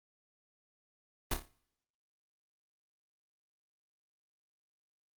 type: noise with echo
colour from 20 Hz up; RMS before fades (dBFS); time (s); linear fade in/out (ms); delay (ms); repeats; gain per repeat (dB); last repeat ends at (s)
pink; -30; 1.31-1.34; 5; 29; 5; -7; 1.485
effects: noise-tail reverb RT60 0.8 s tail -25 dB re dry + Opus 32 kbps